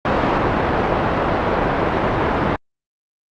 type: low-pass noise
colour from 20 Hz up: white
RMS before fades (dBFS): -18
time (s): 0.05-2.56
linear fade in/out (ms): 2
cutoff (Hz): 960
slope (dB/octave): 12
effects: low-pass 4000 Hz 12 dB/octave + Opus 48 kbps